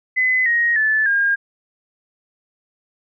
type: tone with pitch steps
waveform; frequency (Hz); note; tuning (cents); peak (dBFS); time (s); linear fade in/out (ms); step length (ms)
sine; 2025 / 1878.5 / 1742.6 / 1616.6; B6 / A#6 / A6 / G#6; +43 / +13 / -17 / -47; -14; 0.16-1.36; 20; 300
effects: none